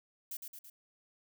violet noise with echo, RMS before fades -41 dBFS, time 0.31-0.37 s, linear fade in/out 5 ms, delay 110 ms, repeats 3, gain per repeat -4 dB, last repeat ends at 0.7 s, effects none

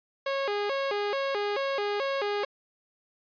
sawtooth tone with vibrato, 474.4 Hz, A#4, 30 cents sharp, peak -23 dBFS, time 0.26-2.45 s, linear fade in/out 5 ms, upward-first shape square, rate 2.3 Hz, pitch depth 250 cents each way, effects resampled to 11025 Hz

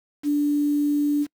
sine tone with quantisation, 291.9 Hz, D4, 10 cents flat, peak -18 dBFS, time 0.23-1.27 s, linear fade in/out 50 ms, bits 7, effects noise-tail reverb RT60 0.1 s tail -26 dB re dry

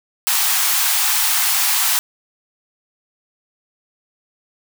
white high-pass noise, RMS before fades -17 dBFS, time 0.27-1.99 s, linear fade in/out 0 ms, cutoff 730 Hz, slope 96 dB/octave, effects none

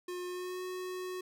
square tone with pitch glide, 358.7 to 367.3 Hz, F4 to F#4, +46 to -13 cents, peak -38 dBFS, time 0.08-1.21 s, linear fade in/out 5 ms, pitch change +41 cents, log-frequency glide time 0.25-0.62 s, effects none

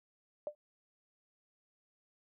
sine tone with exponential decay, 595 Hz, D5, 22 cents sharp, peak -31 dBFS, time 0.47-0.55 s, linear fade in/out 1 ms, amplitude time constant 17 ms, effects none

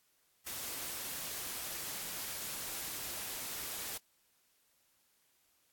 white noise, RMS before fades -41 dBFS, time 0.46-3.98 s, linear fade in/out 10 ms, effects white hiss -73 dBFS RMS until 5.72 s + AAC 64 kbps

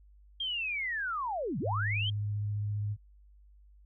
sine linear two-way sweep, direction down then up, 3239 to 114.3 to 3239 Hz, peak -31 dBFS, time 0.4-2.1 s, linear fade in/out 5 ms, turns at 1.59 s
sine tone with vibrato, 103.83 Hz, G#2, in tune, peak -30 dBFS, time 1.62-2.97 s, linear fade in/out 50 ms, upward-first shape square, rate 15 Hz, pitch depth 11 cents each way
effects added 50 Hz sine -55 dBFS peak until 3.85 s

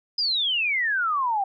sine exponential sweep, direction down, 5050 to 761 Hz, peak -21 dBFS, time 0.18-1.44 s, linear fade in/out 5 ms, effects none

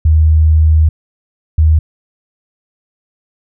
sine tone pair in turn, 78.4 / 78.4 Hz, D#2 / D#2, +14 / +14 cents, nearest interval unison, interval 0 cents, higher neither, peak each -5 dBFS, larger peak neither, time 0.05-0.89 / 1.58-1.79 s, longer first, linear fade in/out 5 ms, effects none

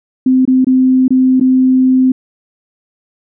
sine tone with dropouts, 258.5 Hz, C4, 21 cents flat, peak -6 dBFS, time 0.26-2.12 s, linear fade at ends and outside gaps 5 ms, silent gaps 0.453-0.476 / 0.646-0.668 / 1.081-1.105 / 1.399-1.409 s, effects none

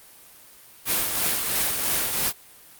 white noise with tremolo, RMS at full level -22 dBFS, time 0.85-2.33 s, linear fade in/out 50 ms, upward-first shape triangle, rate 3 Hz, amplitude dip 45%, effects white hiss -49 dBFS RMS until 2.79 s + Opus 32 kbps

